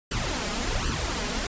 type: noise with flanger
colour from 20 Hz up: pink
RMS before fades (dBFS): -28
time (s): 0.11-1.47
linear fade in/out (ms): 5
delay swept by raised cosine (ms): 0.66 to 4.86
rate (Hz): 1.3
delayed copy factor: +0.8
effects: resampled to 16000 Hz